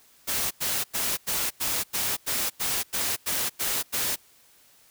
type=noise bursts; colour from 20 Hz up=white; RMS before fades=-27 dBFS; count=12; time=0.27-4.162 s; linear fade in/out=20 ms; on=240 ms; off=92 ms; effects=white hiss -58 dBFS RMS until 4.9 s